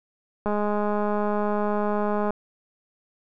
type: click train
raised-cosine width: 1 ms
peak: -13 dBFS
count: 385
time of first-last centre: 0.46-2.306 s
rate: 208 Hz
effects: none